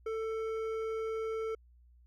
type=tone with hard clipping; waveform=sine; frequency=444.1 Hz; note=A4; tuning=16 cents sharp; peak=-35 dBFS; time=0.06-1.55 s; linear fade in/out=5 ms; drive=9 dB; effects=added 60 Hz sine -58 dBFS peak until 2.06 s